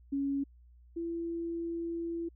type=tone pair in turn; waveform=sine; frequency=277.9 / 336.2 Hz; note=C#4 / E4; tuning=+4 / +34 cents; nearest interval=minor third; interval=330 cents; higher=second; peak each=-29 / -33 dBFS; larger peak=first; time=0.12-0.44 / 0.96-2.29 s; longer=second; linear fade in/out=10 ms; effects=added 60 Hz sine -55 dBFS peak until 2.35 s